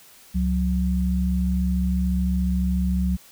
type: tone pair together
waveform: sine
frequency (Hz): 68.4 / 182.41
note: C#2 / F#3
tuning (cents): -23 / -24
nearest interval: octave + perfect fourth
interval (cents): 1699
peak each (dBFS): -22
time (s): 0.34-3.17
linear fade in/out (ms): 20
effects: white hiss -50 dBFS RMS until 3.31 s